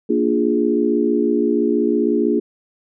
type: chord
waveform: sine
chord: Bb dominant seventh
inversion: none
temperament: equal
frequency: 233.1 / 293.7 / 349.2 / 415.3 Hz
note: Bb3 / D4 / F4 / Ab4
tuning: 0 / 0 / 0 / 0 cents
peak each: -20 dBFS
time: 0.09-2.4 s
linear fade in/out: 10 ms
effects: none